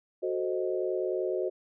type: chord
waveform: sine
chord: F# diminished seventh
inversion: none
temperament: equal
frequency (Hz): 370 / 440 / 523.3 / 622.3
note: F#4 / A4 / C5 / Eb5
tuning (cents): 0 / 0 / 0 / 0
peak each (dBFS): -30 / -36 / -34 / -35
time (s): 0.22-1.5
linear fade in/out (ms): 20
effects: none